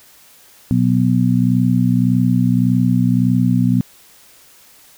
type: harmonic tone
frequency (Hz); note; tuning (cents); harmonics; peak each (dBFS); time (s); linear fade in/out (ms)
61.74; B1; 0; 2 / 3 / 4; -16 / -16 / -16; 0.71-3.81; 0
effects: white hiss -47 dBFS RMS until 4.97 s